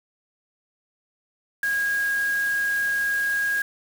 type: tone in noise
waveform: sine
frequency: 1637 Hz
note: G#6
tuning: 25 cents flat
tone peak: -21 dBFS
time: 1.63-3.62 s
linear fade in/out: 2 ms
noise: white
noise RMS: -38 dBFS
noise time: 1.63-3.62 s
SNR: +14 dB
effects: none